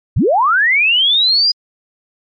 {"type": "linear sweep", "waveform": "sine", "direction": "up", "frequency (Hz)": [58.27, 4945], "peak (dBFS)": -9, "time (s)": [0.16, 1.52], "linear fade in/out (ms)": 10, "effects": ["MP3 64 kbps"]}